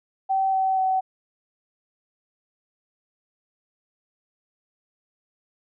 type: tone with pitch steps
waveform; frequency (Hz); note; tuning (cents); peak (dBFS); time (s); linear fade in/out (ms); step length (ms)
sine; 770 / 763.4 / 756.8; G5 / G5 / F#5; -31 / -46 / +39; -19; 0.29-1.01; 20; 240
effects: none